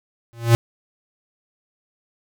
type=tone with exponential growth; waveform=square; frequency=116.54 Hz; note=A#2; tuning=in tune; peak=-8 dBFS; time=0.33-0.55 s; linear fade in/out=0 ms; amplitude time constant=47 ms; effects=none